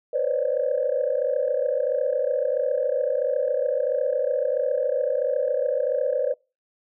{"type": "tone cluster", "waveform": "sine", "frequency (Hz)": [495.5, 523, 557, 600], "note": ["B4", "C5", "C#5", "D5"], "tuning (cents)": [6, -1, 8, 37], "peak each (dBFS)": -26, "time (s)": [0.13, 6.34], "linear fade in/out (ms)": 10, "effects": ["noise-tail reverb RT60 0.3 s tail -26 dB re dry", "tanh soft clip ceiling -12 dBFS"]}